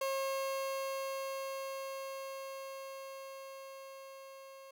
30% pulse tone with level ramp, 540 Hz, C#5, 45 cents flat, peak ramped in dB -30 to -48 dBFS, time 0.01-4.71 s, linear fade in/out 5 ms, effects none

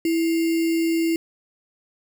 sine tone with sample-and-hold, 329.6 Hz, E4, in tune, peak -18 dBFS, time 0.05-1.16 s, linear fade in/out 2 ms, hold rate 2450 Hz, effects none

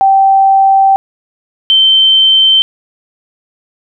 sine tone pair in turn, 778 / 3105 Hz, G5 / G7, -13 / -17 cents, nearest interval 2 octaves, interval 2396 cents, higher second, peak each -4 dBFS, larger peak neither, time 0.01-0.96 / 1.7-2.62 s, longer first, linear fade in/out 0 ms, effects none

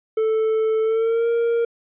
triangle tone with pitch glide, 440 to 466.2 Hz, A4 to A#4, 0 to 0 cents, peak -15 dBFS, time 0.17-1.65 s, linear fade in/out 5 ms, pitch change +100 cents, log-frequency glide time 0.82-1.28 s, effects resampled to 8000 Hz

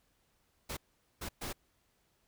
pink noise bursts at uneven times, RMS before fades -40 dBFS, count 3, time 0.69-0.77 / 1.21-1.29 / 1.41-1.53 s, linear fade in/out 10 ms, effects pink hiss -74 dBFS RMS until 2.27 s

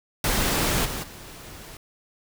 pink noise with level steps, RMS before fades -23 / -31 / -42 dBFS, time 0.24-1.77 s, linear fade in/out 2 ms, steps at 0.84 / 1.02 s, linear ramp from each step 20 ms, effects none

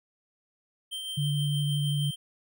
square tone with tremolo, 3136 Hz, G7, in tune, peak -33 dBFS, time 0.91-2.16 s, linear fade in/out 20 ms, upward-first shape sine, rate 6.4 Hz, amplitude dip 30%
sine tone with vibrato, 145.6 Hz, D3, 15 cents flat, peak -25 dBFS, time 1.17-2.11 s, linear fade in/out 10 ms, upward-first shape sine, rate 12 Hz, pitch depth 16 cents each way
effects none

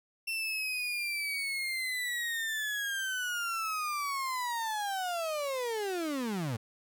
35% pulse linear sweep, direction down, 2700 to 105.2 Hz, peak -30 dBFS, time 0.27-6.57 s, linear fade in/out 10 ms, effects none

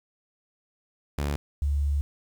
sawtooth / sine tone pair in turn, 72 / 71.74 Hz, D2 / D2, -34 / -40 cents, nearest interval unison, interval 6 cents, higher first, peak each -22 dBFS, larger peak neither, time 1.18-1.36 / 1.62-2.01 s, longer second, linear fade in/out 0 ms, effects 9-bit

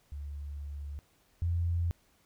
sine tone pair in turn, 72 / 85.47 Hz, D2 / F2, -34 / -37 cents, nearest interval minor third, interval 297 cents, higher second, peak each -37 / -27 dBFS, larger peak second, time 0.12-0.99 / 1.42-1.91 s, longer first, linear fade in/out 0 ms, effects pink hiss -68 dBFS RMS until 2.25 s

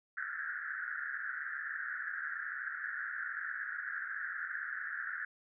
white band-pass noise, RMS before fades -40 dBFS, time 0.17-5.25 s, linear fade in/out 5 ms, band 1400 to 1800 Hz, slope 96 dB/octave, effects none

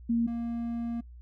sine / triangle tone pair in turn, 232.6 / 233.9 Hz, A#3 / A#3, -4 / +6 cents, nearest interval unison, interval 10 cents, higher second, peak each -23 / -28 dBFS, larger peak first, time 0.09-0.27 / 0.27-1.01 s, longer second, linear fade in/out 10 ms, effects noise-tail reverb RT60 0.1 s tail -21 dB re dry + added 60 Hz sine -45 dBFS peak until 1.21 s

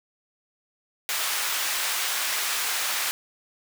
pink high-pass noise, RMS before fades -27 dBFS, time 1.09-3.11 s, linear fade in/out 0 ms, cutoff 1300 Hz, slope 12 dB/octave, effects none

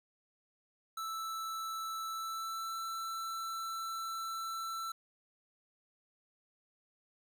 square tone with pitch glide, 1318.5 to 1334.6 Hz, E6 to E6, 0 to +21 cents, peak -38 dBFS, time 0.97-4.92 s, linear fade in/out 5 ms, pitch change +21 cents, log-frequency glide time 2.09-2.77 s, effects 11-bit

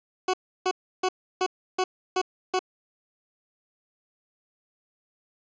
20% pulse tone bursts, 370.7 Hz, F#4, 3 cents sharp, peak -17 dBFS, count 7, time 0.28-2.592 s, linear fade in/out 5 ms, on 56 ms, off 320 ms, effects resampled to 16000 Hz + 8-bit

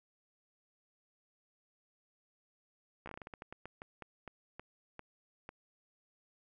slowing click train, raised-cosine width 0.5 ms, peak -30 dBFS, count 18, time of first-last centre 3.06-5.491 s, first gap 14 ms, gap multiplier 1.25, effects none

